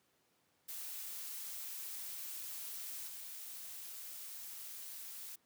blue noise with level steps, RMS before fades -45 / -48 dBFS, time 0.68-5.36 s, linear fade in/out 10 ms, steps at 3.07 s, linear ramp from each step 10 ms, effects pink hiss -75 dBFS RMS until 5.45 s + high-pass 150 Hz 12 dB/octave

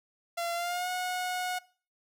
sawtooth tone with pitch glide, 684 to 728.9 Hz, F5 to F#5, -36 to -26 cents, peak -27 dBFS, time 0.37-1.59 s, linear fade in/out 10 ms, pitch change +110 cents, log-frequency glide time 0.54-0.89 s, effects noise-tail reverb RT60 0.4 s tail -20 dB re dry

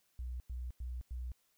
sine tone bursts, 61.74 Hz, B1, in tune, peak -38 dBFS, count 4, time 0.19-1.318 s, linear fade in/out 0 ms, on 210 ms, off 96 ms, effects white hiss -75 dBFS RMS until 1.57 s

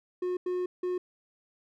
triangle tone bursts at uneven times, 361.7 Hz, F#4, 39 cents flat, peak -26 dBFS, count 3, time 0.22-0.37 / 0.46-0.66 / 0.83-0.98 s, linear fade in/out 5 ms, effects none

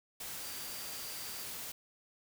sine tone in noise, 4715 Hz, D8, 6 cents sharp, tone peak -50 dBFS, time 0.42-1.44 s, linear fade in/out 5 ms, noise white, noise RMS -43 dBFS, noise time 0.2-1.72 s, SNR -10 dB, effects none

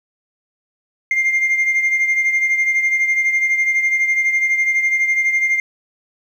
sine beating tone pair, 2106 / 2118 Hz, C7 / C7, +11 / +21 cents, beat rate 12 Hz, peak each -13 / -20 dBFS, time 1.11-5.6 s, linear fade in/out 2 ms, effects tanh soft clip ceiling -11 dBFS + 8-bit

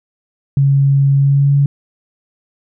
sine tone with pitch glide, 138.59 to 141.09 Hz, C#3 to C#3, 0 to +31 cents, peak -8 dBFS, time 0.57-1.66 s, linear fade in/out 2 ms, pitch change +31 cents, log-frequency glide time 1.16-1.55 s, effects none

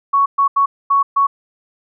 sine tone bursts at uneven times, 1113 Hz, C#6, 7 cents sharp, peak -10 dBFS, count 5, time 0.13-0.26 / 0.38-0.48 / 0.56-0.66 / 0.9-1.03 / 1.16-1.27 s, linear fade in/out 10 ms, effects none

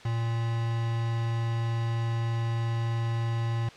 triangle tone with quantisation, 115.4 Hz, A#2, 17 cents flat, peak -24 dBFS, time 0.05-3.69 s, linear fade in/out 5 ms, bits 6, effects white hiss -49 dBFS RMS until 3.76 s + low-pass 4000 Hz 12 dB/octave

